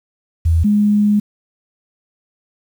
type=tone pair in turn; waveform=sine; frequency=82.1 / 207.7 Hz; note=E2 / G#3; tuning=-6 / 0 cents; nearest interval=octave + major third; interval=1606 cents; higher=second; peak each=-10 dBFS; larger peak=neither; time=0.45-0.64 / 0.64-1.2 s; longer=second; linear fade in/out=10 ms; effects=7-bit